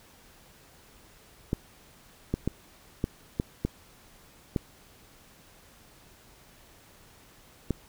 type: clicks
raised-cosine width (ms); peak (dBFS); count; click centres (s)
3; -13; 8; 1.531 / 2.34 / 2.476 / 3.041 / 3.399 / 3.65 / 4.562 / 7.707
effects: pink hiss -56 dBFS RMS until 7.88 s